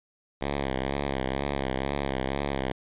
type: tone with vibrato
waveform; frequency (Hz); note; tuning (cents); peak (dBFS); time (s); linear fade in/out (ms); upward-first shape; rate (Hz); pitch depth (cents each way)
5% pulse; 68.1; C#2; -30; -16; 0.41-2.72; 5; sine; 2.1; 73
effects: resampled to 8000 Hz